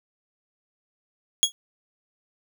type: tone with exponential decay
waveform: 25% pulse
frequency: 3322 Hz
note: G#7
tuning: in tune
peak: -8 dBFS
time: 1.43-1.52 s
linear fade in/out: 0 ms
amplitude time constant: 19 ms
effects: none